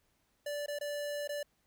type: tone with dropouts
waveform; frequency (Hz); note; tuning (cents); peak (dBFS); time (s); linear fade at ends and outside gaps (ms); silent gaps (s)
square; 583; D5; -13; -36; 0.46-1.43; 5; 0.662-0.681 / 0.788-0.81 / 1.276-1.291
effects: pink hiss -75 dBFS RMS until 1.66 s